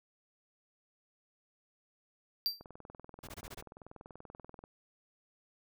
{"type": "tone with exponential decay", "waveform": "square", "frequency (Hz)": 4699, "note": "D8", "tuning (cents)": 0, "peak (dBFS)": -27, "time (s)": [2.46, 2.63], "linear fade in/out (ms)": 0, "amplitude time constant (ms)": 35}
{"type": "click train", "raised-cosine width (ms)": 1, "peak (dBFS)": -35, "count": 43, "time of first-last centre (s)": [2.61, 4.639], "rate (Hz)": 20.7}
{"type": "noise bursts", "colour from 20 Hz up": "pink", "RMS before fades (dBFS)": -47, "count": 6, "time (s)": [3.23, 3.615], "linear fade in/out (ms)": 10, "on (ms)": 45, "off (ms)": 23}
{"effects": []}